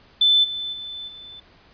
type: tone with level steps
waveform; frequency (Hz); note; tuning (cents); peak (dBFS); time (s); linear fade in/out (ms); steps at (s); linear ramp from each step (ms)
sine; 3520; A7; 0; -13 / -26 / -31 / -38; 0.21-1.4; 5; 0.43 / 0.72 / 1.07; 20
effects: pink hiss -53 dBFS RMS until 1.73 s + resampled to 11025 Hz